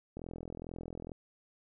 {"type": "click train", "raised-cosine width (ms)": 2, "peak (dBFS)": -29, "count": 41, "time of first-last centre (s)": [0.17, 1.118], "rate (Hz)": 42.2, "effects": []}